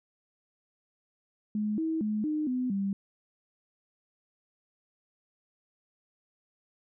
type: tone with pitch steps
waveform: sine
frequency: 211.3 / 321.2 / 212.8 / 305.1 / 252.6 / 197.1 Hz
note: G#3 / E4 / G#3 / D#4 / B3 / G3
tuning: +30 / -45 / +42 / -34 / +39 / +10 cents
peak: -27 dBFS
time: 1.55-2.93 s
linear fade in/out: 2 ms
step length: 230 ms
effects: none